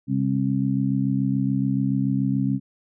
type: harmonic tone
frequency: 67 Hz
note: C2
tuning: 42 cents sharp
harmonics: 2 / 3 / 4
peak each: -24 / -24 / -24 dBFS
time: 0.07-2.6 s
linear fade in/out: 50 ms
effects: none